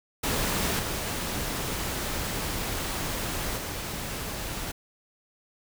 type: noise with level steps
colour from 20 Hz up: pink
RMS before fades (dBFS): -27 / -31 / -34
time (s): 0.23-4.72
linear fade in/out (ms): 10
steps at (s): 0.79 / 3.57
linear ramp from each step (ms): 2
effects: none